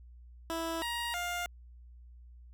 15% pulse tone with pitch steps, 329.1 / 945 / 704 Hz, E4 / A#5 / F5, -3 / +23 / +14 cents, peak -27 dBFS, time 0.5-1.46 s, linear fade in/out 0 ms, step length 320 ms, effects added 60 Hz sine -50 dBFS peak until 2.53 s

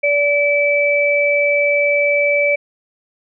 sine tone pair together, 577.9 / 2310 Hz, D5 / D7, -28 / -29 cents, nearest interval 2 octaves, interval 2399 cents, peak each -15 dBFS, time 0.03-2.56 s, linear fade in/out 10 ms, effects none

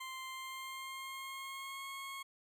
20% pulse tone with pitch glide, 1046.5 to 1089.7 Hz, C6 to C#6, 0 to -30 cents, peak -38 dBFS, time 0-2.23 s, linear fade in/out 10 ms, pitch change +70 cents, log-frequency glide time 0.28-1.87 s, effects none

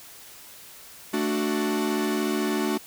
45% pulse chord, D major, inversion second, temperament equal, 220 / 293.7 / 370 Hz, A3 / D4 / F#4, 0 / 0 / 0 cents, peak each -28 dBFS, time 1.13-2.78 s, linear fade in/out 10 ms, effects white hiss -46 dBFS RMS until 2.86 s

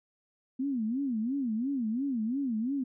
sine tone with vibrato, 246.8 Hz, B3, 1 cent flat, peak -28 dBFS, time 0.59-2.84 s, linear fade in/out 10 ms, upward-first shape sine, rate 2.9 Hz, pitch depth 240 cents each way, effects none

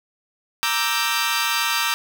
15% pulse chord, E half-diminished seventh, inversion second, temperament equal, 932.3 / 1174.7 / 1318.5 / 1568 Hz, Bb5 / D6 / E6 / G6, 0 / 0 / 0 / 0 cents, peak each -19 dBFS, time 0.63-1.94 s, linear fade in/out 0 ms, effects none

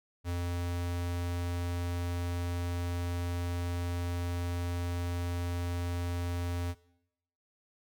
square tone, 87.31 Hz, F2, in tune, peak -32 dBFS, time 0.24-6.75 s, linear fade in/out 50 ms, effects noise-tail reverb RT60 0.8 s tail -20 dB re dry

